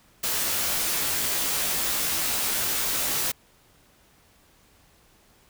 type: noise with comb filter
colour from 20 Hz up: white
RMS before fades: -26 dBFS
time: 0.23-3.32 s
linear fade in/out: 10 ms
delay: 16 ms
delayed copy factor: -1
effects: pink hiss -59 dBFS RMS until 5.49 s